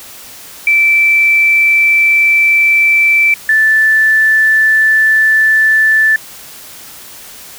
sine tone pair in turn, 2329 / 1756.4 Hz, D7 / A6, -15 / -4 cents, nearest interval perfect fourth, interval 489 cents, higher first, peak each -6 dBFS, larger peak neither, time 0.67-3.34 / 3.49-6.16 s, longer neither, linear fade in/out 2 ms, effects white hiss -33 dBFS RMS until 7.58 s

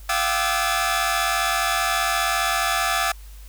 sawtooth tone cluster, 688 / 767 / 1186 / 1301 / 1718 Hz, F5 / G5 / D6 / E6 / A6, -26 / -38 / +17 / -23 / -42 cents, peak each -23 dBFS, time 0.09-3.12 s, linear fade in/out 5 ms, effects added 50 Hz sine -38 dBFS peak until 3.48 s + white hiss -51 dBFS RMS until 3.48 s

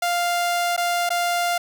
sawtooth tone with dropouts, 698.5 Hz, F5, in tune, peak -16 dBFS, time 0.02-1.58 s, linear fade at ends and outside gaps 5 ms, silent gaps 0.765-0.776 / 1.092-1.103 s, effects none

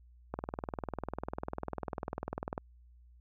click train, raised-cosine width 1 ms, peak -21 dBFS, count 46, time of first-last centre 0.34-2.579 s, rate 20.1 Hz, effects added 60 Hz sine -56 dBFS peak until 3.2 s

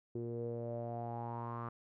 sawtooth tone with low-pass filter sweep, 117.6 Hz, A#2, 16 cents sharp, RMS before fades -41 dBFS, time 0.15-1.69 s, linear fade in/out 5 ms, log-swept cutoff 380 to 1200 Hz, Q 6.7, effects none

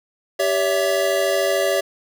square chord, C# diminished, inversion second, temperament equal with one note detuned, 392 / 566 / 659.3 Hz, G4 / C#5 / E5, 0 / +36 / 0 cents, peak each -24 / -21 / -23 dBFS, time 0.39-1.81 s, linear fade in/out 10 ms, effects none

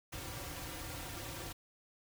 pink noise with comb filter, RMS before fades -44 dBFS, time 0.12-1.53 s, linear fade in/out 10 ms, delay 4.7 ms, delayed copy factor -0.85, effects none

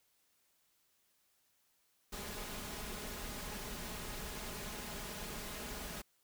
pink noise with comb filter, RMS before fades -44 dBFS, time 2.12-6.02 s, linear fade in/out 10 ms, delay 4.8 ms, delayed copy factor +0.5, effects white hiss -75 dBFS RMS until 6.23 s

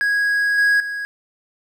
triangle tone with level steps, 1654 Hz, G#6, 8 cents flat, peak -14 / -11 / -22 dBFS, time 0.01-1.05 s, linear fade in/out 0 ms, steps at 0.58 / 0.8 s, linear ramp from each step 2 ms, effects none

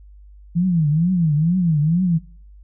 sine tone with vibrato, 164.81 Hz, E3, in tune, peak -14 dBFS, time 0.55-2.19 s, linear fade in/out 20 ms, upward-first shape triangle, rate 2.2 Hz, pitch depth 240 cents each way, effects noise-tail reverb RT60 0.5 s tail -21 dB re dry + added 50 Hz sine -41 dBFS peak until 2.63 s

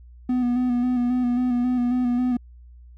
triangle tone with vibrato, 246.9 Hz, B3, in tune, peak -17 dBFS, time 0.29-2.37 s, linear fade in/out 5 ms, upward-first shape square, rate 3.7 Hz, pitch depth 27 cents each way, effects added 60 Hz sine -43 dBFS peak until 2.97 s

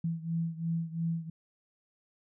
sine beating tone pair, 164.81 / 167.71 Hz, E3 / E3, 0 / +30 cents, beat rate 2.9 Hz, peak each -32 / -35 dBFS, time 0.04-1.3 s, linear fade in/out 5 ms, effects none

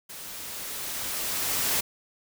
white noise with level ramp, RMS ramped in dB -41 to -25 dBFS, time 0.09-1.81 s, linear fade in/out 10 ms, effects none

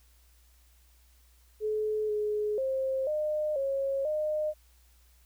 sine tone with pitch steps, 428.9 / 421.3 / 530 / 608 / 546 / 611 Hz, A4 / G#4 / C5 / D#5 / C#5 / D#5, -44 / +25 / +22 / -40 / -26 / -32 cents, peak -27 dBFS, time 1.6-4.54 s, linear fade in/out 50 ms, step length 490 ms, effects added 60 Hz sine -59 dBFS peak until 5.25 s + white hiss -66 dBFS RMS until 5.25 s

